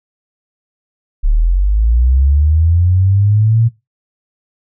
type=linear sweep; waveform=sine; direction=up; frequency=34.65 to 116.54 Hz; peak=-8 dBFS; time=1.23-3.69 s; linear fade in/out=20 ms; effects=noise-tail reverb RT60 0.2 s tail -17 dB re dry